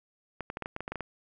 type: clicks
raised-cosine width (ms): 0.5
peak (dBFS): -20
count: 11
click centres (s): 0.407 / 0.501 / 0.571 / 0.623 / 0.659 / 0.764 / 0.806 / 0.879 / 0.92 / 0.957 / 1.007
effects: none